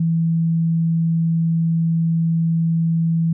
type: tone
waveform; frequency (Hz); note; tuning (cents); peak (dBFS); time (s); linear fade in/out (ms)
sine; 164.81; E3; 0; -15; 0-3.33; 5
effects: none

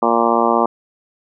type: harmonic tone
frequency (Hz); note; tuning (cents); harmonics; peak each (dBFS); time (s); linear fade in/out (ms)
116.54; A#2; 0; 2 / 3 / 4 / 5 / 6 / 7 / 8 / 9 / 10; -21 / -21 / -21 / -21 / -21 / -21 / -21 / -21 / -21; 0.02-0.66; 5
effects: none

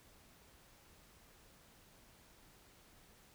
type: silence
effects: pink hiss -64 dBFS RMS until 3.34 s

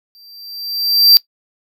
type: tone with exponential growth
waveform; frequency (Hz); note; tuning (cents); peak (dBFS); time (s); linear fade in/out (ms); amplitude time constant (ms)
square; 4699; D8; 0; -3; 0.15-1.17; 0; 220
effects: noise-tail reverb RT60 0.1 s tail -20 dB re dry

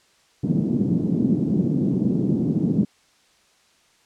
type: band-pass noise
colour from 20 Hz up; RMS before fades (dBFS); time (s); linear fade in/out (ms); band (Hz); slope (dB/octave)
white; -21; 0.43-2.85; 10; 150 to 260; 24
effects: white hiss -59 dBFS RMS until 4.05 s + low-pass 7000 Hz 12 dB/octave

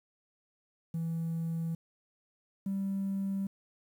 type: tone pair in turn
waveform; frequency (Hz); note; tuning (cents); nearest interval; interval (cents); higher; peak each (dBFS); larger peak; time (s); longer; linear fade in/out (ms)
triangle; 164.81 / 195.37; E3 / G3; 0 / -6; minor third; 294; second; -28 / -27; second; 0.94-1.75 / 2.66-3.47; neither; 5
effects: tanh soft clip ceiling -27 dBFS + 10-bit

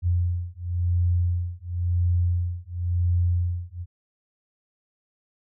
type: beating tone pair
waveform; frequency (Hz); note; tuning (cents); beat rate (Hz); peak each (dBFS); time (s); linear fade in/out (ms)
sine; 87.31 / 88.26; F2 / F2; 0 / +19; 0.95; -24; 0.02-3.86; 50
effects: none

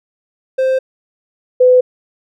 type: tone pair in turn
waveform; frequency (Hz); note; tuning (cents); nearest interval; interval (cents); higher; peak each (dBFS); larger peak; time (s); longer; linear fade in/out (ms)
triangle / sine; 523.3 / 503.7; C5 / B4; 0 / +34; minor second; 66; first; -9 / -5; second; 0.58-0.79 / 1.6-1.81; neither; 10
effects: none

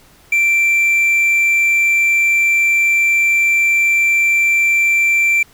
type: tone with quantisation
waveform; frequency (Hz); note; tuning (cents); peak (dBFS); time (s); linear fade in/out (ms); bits
triangle; 2349; D7; 0; -9; 0.32-5.43; 5; 6
effects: pink hiss -48 dBFS RMS until 5.53 s

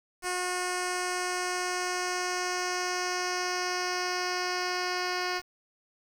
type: tone with low-pass filter sweep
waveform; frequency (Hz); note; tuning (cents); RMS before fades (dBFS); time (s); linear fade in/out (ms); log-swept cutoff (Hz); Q
10% pulse; 361.6; F#4; -40; -31; 0.22-5.42; 50; 8700 to 4600; 2.4
effects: 8-bit

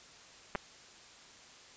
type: clicks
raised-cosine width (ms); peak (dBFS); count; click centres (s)
0.5; -19; 2; 0.551 / 0.556
effects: white hiss -55 dBFS RMS until 1.76 s + resampled to 16000 Hz

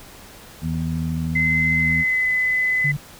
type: harmonic tone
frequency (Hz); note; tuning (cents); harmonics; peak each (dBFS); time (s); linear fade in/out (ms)
80.6; E2; -38; 1 / 2 / 3; -28 / -23 / -28; 0.61-2.05; 50
type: tone with pitch glide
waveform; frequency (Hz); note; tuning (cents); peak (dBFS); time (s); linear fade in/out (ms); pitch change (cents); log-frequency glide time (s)
sine; 2056 to 2016; C7 to B6; -31 to +35; -17; 1.35-2.92; 10; -34; 1.78-2.29
type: tone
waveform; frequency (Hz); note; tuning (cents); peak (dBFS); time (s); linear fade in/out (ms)
sine; 144.8; D3; -24; -21; 2.84-2.97; 10
effects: pink hiss -43 dBFS RMS until 3.19 s

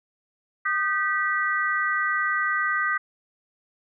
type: tone cluster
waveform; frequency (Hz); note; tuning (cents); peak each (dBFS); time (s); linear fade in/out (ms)
sine; 1226 / 1544 / 1948; D#6 / G6 / B6; -26 / -27 / -24; -26; 0.65-2.98; 10
effects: none

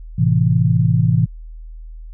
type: chord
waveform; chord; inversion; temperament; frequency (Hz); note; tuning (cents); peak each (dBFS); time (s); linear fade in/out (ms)
sine; A minor; none; equal; 110 / 130.81 / 164.81; A2 / C3 / E3; 0 / 0 / 0; -16; 0.18-1.26; 10
effects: added 40 Hz sine -31 dBFS peak until 2.13 s

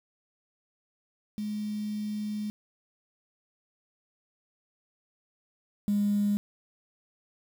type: tone pair in turn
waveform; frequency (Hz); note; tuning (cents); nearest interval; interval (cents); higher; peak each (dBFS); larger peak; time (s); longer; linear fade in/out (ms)
sine; 210.4 / 204.8; G#3 / G#3; +23 / -24; unison; 47; first; -30 / -22; second; 1.38-2.5 / 5.88-6.37; first; 0
effects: tanh soft clip ceiling -19 dBFS + 8-bit

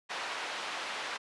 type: band-pass noise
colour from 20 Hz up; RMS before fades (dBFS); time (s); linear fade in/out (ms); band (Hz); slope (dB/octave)
pink; -38; 0.09-1.18; 20; 780 to 3800; 12
effects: resampled to 24000 Hz

